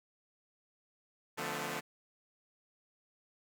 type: chord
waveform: 5% pulse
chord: B half-diminished seventh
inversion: first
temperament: equal with one note detuned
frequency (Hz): 146.83 / 174.61 / 220 / 253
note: D3 / F3 / A3 / B3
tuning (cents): 0 / 0 / 0 / +42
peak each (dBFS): -31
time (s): 1.37-1.81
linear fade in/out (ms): 20
effects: none